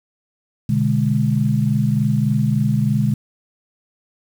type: chord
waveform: sine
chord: G# diminished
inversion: first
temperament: equal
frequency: 123.47 / 146.83 / 207.7 Hz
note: B2 / D3 / G#3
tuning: 0 / 0 / 0 cents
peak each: -19 dBFS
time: 0.69-3.14 s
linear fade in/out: 5 ms
effects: 7-bit

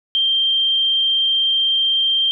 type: tone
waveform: sine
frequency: 3164 Hz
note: G7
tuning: 15 cents sharp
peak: -14 dBFS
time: 0.15-2.31 s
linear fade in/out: 0 ms
effects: none

